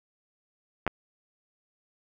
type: clicks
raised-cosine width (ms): 0.5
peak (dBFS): -13 / -12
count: 2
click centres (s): 0.866 / 0.877
effects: none